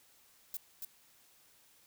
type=noise with echo; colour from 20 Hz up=violet; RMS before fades=-39 dBFS; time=0.54-0.57 s; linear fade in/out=2 ms; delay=280 ms; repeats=1; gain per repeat=-3 dB; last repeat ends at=0.85 s; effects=white hiss -65 dBFS RMS until 1.86 s